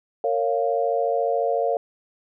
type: chord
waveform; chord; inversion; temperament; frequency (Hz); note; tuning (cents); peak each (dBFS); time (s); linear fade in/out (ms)
sine; Bb minor; none; equal with one note detuned; 460.3 / 554.4 / 698.5; Bb4 / Db5 / F5; -22 / 0 / 0; -24; 0.24-1.77; 2
effects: none